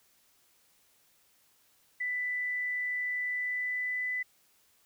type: tone with pitch glide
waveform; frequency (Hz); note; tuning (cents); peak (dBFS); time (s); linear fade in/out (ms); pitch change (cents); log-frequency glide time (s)
sine; 1987 to 1998.5; B6 to B6; +10 to +20; -30; 2-4.23; 10; +10; 3.3-4.09
effects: white hiss -67 dBFS RMS until 4.85 s